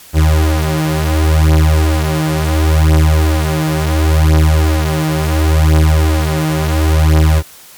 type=beating tone pair; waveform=35% pulse; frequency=77.8 / 78.51 Hz; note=D#2 / D#2; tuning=0 / +16 cents; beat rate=0.71 Hz; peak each=-10 dBFS; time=0.13-7.43 s; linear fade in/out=50 ms; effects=white hiss -38 dBFS RMS until 7.77 s + MP3 96 kbps